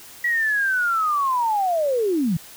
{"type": "linear sweep", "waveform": "sine", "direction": "down", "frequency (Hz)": [1940, 149.4], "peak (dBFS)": -18, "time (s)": [0.24, 2.37], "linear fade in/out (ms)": 5, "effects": ["white hiss -43 dBFS RMS until 2.56 s"]}